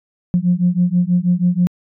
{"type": "beating tone pair", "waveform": "sine", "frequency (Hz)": [174.61, 180.81], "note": ["F3", "F#3"], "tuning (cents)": [0, -40], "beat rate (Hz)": 6.2, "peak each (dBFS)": -15, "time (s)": [0.34, 1.67], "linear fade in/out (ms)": 0, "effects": ["tanh soft clip ceiling -5 dBFS"]}